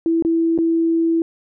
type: tone with dropouts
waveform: sine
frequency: 330.1 Hz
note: E4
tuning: 2 cents sharp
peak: -14 dBFS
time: 0.06-1.22 s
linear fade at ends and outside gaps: 1 ms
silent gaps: 0.224-0.249 / 0.578-0.587 s
effects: none